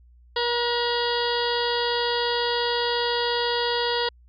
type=harmonic tone with a mistuned harmonic; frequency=477.2 Hz; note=A#4; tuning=41 cents sharp; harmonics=1 / 2 / 3 / 4 / 6 / 7 / 8 / 9 / 10; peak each=-26 / -28 / -33 / -32 / -34 / -31 / -35 / -35 / -33 dBFS; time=0.36-4.09 s; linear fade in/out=5 ms; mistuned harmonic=3; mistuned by=+16 cents; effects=added 60 Hz sine -50 dBFS peak until 4.28 s